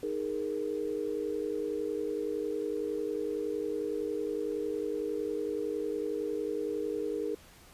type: chord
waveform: sine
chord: D# suspended fourth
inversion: none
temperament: equal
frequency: 311.1 / 415.3 / 466.2 Hz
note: D#4 / G#4 / A#4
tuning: 0 / 0 / 0 cents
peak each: -37 / -34 / -35 dBFS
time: 0.03-7.35 s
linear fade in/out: 2 ms
effects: pink hiss -56 dBFS RMS until 7.73 s + resampled to 32000 Hz